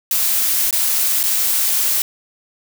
blue noise with dropouts, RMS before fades -17 dBFS, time 0.11-2.02 s, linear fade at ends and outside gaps 2 ms, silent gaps 0.709-0.727 / 1.231-1.237 s, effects none

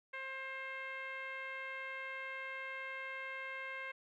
10% pulse tone with low-pass filter, 531 Hz, C5, 25 cents sharp, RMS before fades -44 dBFS, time 0.13-3.92 s, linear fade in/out 10 ms, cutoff 2100 Hz, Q 2.8, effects none

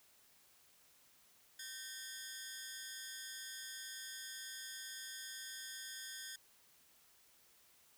10% pulse ring-modulated tone, 1692 Hz, G#6, 32 cents sharp, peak -34 dBFS, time 1.59-6.36 s, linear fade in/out 5 ms, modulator 141 Hz, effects white hiss -68 dBFS RMS until 7.97 s

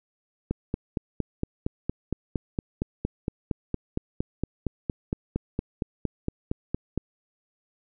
click train, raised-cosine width 3 ms, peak -13 dBFS, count 29, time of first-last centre 0.51-6.977 s, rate 4.33 Hz, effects none

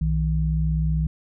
sine tone pair together, 61.8 / 157.85 Hz, B1 / D#3, +2 / +25 cents, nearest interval octave + major third, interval 1623 cents, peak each -22 dBFS, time 0.01-1.07 s, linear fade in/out 5 ms, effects none

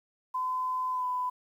sine tone with pitch glide, 1018 to 1000.5 Hz, C6 to B5, -48 to +22 cents, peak -28 dBFS, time 0.34-1.3 s, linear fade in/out 10 ms, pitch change -30 cents, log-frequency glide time 0.91-1.06 s, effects 10-bit

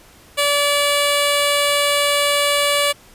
10% pulse tone with notch filter, 576 Hz, D5, 34 cents flat, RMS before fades -17 dBFS, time 0.37-2.93 s, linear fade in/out 20 ms, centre 1500 Hz, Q 1.8, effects pink hiss -47 dBFS RMS until 3.14 s + resampled to 32000 Hz

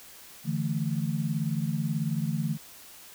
sine chord, D suspended second, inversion none, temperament just, 146.83 / 165.19 / 220.2 Hz, D3 / E3 / A3, 0 / +4 / +2 cents, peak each -30 / -30 / -32 dBFS, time 0.44-2.58 s, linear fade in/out 50 ms, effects white hiss -49 dBFS RMS until 3.14 s

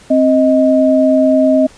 sine tone pair together, 263.6 / 627 Hz, C4 / D#5, +13 / +13 cents, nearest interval octave + minor third, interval 1500 cents, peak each -10 dBFS, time 0.1-1.67 s, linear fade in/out 10 ms, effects pink hiss -42 dBFS RMS until 1.77 s + resampled to 22050 Hz

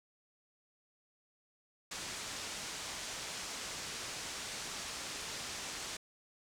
white low-pass noise, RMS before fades -43 dBFS, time 1.91-5.97 s, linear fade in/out 5 ms, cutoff 7700 Hz, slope 24 dB/octave, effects none

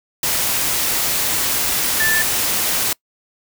sine tone in noise, 1760 Hz, A6, in tune, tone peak -16 dBFS, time 2-2.22 s, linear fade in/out 2 ms, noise white, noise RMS -19 dBFS, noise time 0.23-2.93 s, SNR 0 dB, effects noise-tail reverb RT60 0.1 s tail -25 dB re dry

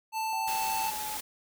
square tone, 883 Hz, A5, 6 cents sharp, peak -30 dBFS, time 0.12-0.93 s, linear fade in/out 50 ms
sine tone with pitch glide, 776 to 856.1 Hz, G5 to A5, -18 to -48 cents, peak -36 dBFS, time 0.33-1.17 s, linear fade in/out 0 ms, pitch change +170 cents, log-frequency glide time 0.83-0.89 s
white noise, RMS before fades -37 dBFS, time 0.47-1.21 s, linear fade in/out 10 ms
effects none

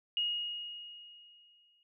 sine tone with exponential decay, 2874 Hz, F7, 49 cents sharp, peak -28 dBFS, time 0.17-1.83 s, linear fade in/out 1 ms, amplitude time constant 360 ms, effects none

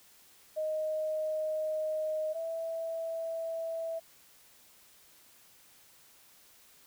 sine tone pair in turn, 622.3 / 656.5 Hz, D#5 / E5, 0 / -7 cents, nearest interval minor second, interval 93 cents, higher second, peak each -30 / -33 dBFS, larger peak first, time 0.56-2.34 / 2.34-4 s, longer first, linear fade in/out 20 ms, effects white hiss -60 dBFS RMS until 6.86 s

